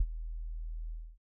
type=tone with ADSR envelope; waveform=sine; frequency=40.34 Hz; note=E1; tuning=37 cents flat; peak=-21 dBFS; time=0-1.18 s; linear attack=6 ms; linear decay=46 ms; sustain=-15 dB; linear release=270 ms; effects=none